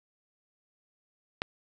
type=click; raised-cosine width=0.3 ms; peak=-13 dBFS; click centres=1.419 s; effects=none